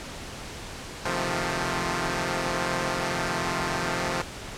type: chord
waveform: 5% pulse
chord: F dominant seventh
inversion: second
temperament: equal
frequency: 130.81 / 155.56 / 174.61 / 220 Hz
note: C3 / Eb3 / F3 / A3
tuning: 0 / 0 / 0 / 0 cents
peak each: -20 / -23 / -18 / -23 dBFS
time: 1.05-4.22 s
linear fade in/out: 5 ms
effects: pink hiss -38 dBFS RMS until 4.57 s + low-pass 8000 Hz 12 dB/octave